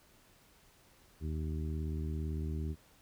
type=harmonic tone; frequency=77.78 Hz; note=D#2; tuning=in tune; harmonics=1 / 2 / 3 / 4 / 5; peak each=-35 / -41 / -45 / -47 / -49 dBFS; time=1.2-2.76 s; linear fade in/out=50 ms; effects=pink hiss -64 dBFS RMS until 3.01 s